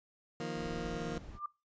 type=chord; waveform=20% pulse; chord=Eb suspended second; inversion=none; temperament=just; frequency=155.56 / 175.01 / 233.3 Hz; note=Eb3 / F3 / Bb3; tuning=0 / +4 / +2 cents; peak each=-37 dBFS; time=0.4-1.18 s; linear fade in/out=2 ms
type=noise; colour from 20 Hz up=brown; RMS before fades=-47 dBFS; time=0.55-1.4 s; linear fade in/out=50 ms
type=tone with exponential growth; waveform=sine; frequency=1191 Hz; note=D6; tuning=24 cents sharp; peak=-32 dBFS; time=1.29-1.46 s; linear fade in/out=5 ms; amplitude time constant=35 ms
effects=noise-tail reverb RT60 0.3 s tail -25 dB re dry + resampled to 16000 Hz